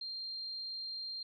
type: tone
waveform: sine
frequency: 4186 Hz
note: C8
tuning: in tune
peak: -39 dBFS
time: 0.01-1.23 s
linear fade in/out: 5 ms
effects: none